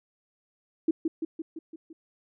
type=tone with echo; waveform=sine; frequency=323.4 Hz; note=E4; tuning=33 cents flat; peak=-19 dBFS; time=0.88-0.91 s; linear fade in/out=5 ms; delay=170 ms; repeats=6; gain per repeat=-4 dB; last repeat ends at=1.93 s; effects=none